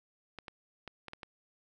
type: clicks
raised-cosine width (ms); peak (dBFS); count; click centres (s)
0.3; -27; 6; 0.387 / 0.482 / 0.877 / 1.083 / 1.134 / 1.232
effects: none